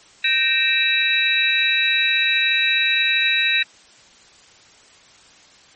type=tone cluster; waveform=sine; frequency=1554 / 1853 / 2365 / 2632 / 3874 Hz; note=G6 / A#6 / D7 / E7 / B7; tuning=-16 / -11 / +12 / -3 / -34 cents; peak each=-27 / -22 / -23 / -20 / -20 dBFS; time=0.24-3.63 s; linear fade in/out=5 ms; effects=white hiss -49 dBFS RMS until 5.75 s + MP3 32 kbps